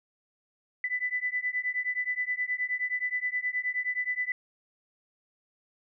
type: beating tone pair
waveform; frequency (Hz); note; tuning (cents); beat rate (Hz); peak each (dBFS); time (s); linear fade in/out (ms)
sine; 1989 / 1998.5; B6 / B6; +12 / +20; 9.5; -31; 0.84-4.32; 2
effects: none